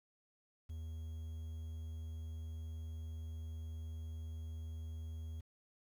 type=tone with quantisation; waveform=triangle; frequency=80.2 Hz; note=E2; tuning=47 cents flat; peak=-40 dBFS; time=0.69-5.41 s; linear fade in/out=10 ms; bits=11; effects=none